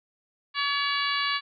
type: harmonic tone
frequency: 568 Hz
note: C#5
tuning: 42 cents sharp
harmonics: 2 / 3 / 4 / 5 / 6 / 7 / 8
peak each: -29 / -31 / -32 / -33 / -34 / -34 / -35 dBFS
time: 0.54-1.41 s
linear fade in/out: 50 ms
effects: none